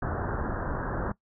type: low-pass noise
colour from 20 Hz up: pink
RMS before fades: -31 dBFS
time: 0.02-1.12 s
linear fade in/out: 5 ms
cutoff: 1700 Hz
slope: 96 dB/octave
effects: noise-tail reverb RT60 0.1 s tail -19 dB re dry